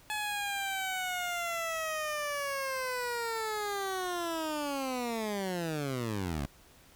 15% pulse linear sweep, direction down, 854 to 65.41 Hz, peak -26 dBFS, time 0.1-6.46 s, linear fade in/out 0 ms, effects pink hiss -59 dBFS RMS until 6.95 s

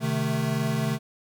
square chord, A diminished, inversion first, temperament equal with one note detuned, 130.81 / 153.6 / 220 Hz, C3 / Eb3 / A3, 0 / -22 / 0 cents, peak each -29 dBFS, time 0-0.99 s, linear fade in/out 50 ms, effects none

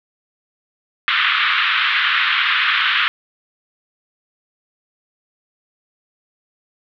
pink band-pass noise, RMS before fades -17 dBFS, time 1.08-3.08 s, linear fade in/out 0 ms, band 1200 to 3600 Hz, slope 48 dB/octave, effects none

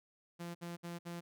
sawtooth tone bursts, 171.9 Hz, F3, 27 cents flat, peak -38 dBFS, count 4, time 0.39-1.21 s, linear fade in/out 20 ms, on 160 ms, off 60 ms, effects none

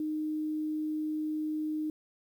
sine tone with quantisation, 308.1 Hz, D#4, 17 cents flat, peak -30 dBFS, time 0-1.9 s, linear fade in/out 2 ms, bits 10, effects none

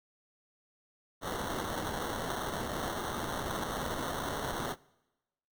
white noise with sample-and-hold, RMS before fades -36 dBFS, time 1.21-4.76 s, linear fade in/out 50 ms, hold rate 2450 Hz, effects noise-tail reverb RT60 1.0 s tail -23 dB re dry

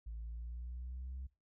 sine linear sweep, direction up, 54.7 to 66 Hz, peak -40 dBFS, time 0.06-1.27 s, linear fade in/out 10 ms, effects noise-tail reverb RT60 0.3 s tail -22 dB re dry + tanh soft clip ceiling -39 dBFS

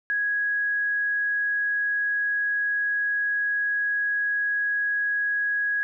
sine tone, 1661.2 Hz, G#6, in tune, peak -22 dBFS, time 0.1-5.83 s, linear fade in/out 0 ms, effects none

